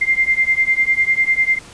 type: beating tone pair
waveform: sine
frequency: 2093 / 2103 Hz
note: C7 / C7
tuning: 0 / +8 cents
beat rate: 10 Hz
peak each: -16 dBFS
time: 0.01-1.59 s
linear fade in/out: 10 ms
effects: pink hiss -40 dBFS RMS until 1.73 s + resampled to 22050 Hz